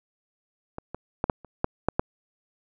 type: clicks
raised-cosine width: 1 ms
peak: -20 / -20 / -9 / -7 / -30 / -8 / -7 / -7 dBFS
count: 8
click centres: 0.784 / 0.946 / 1.241 / 1.298 / 1.447 / 1.644 / 1.886 / 1.995 s
effects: none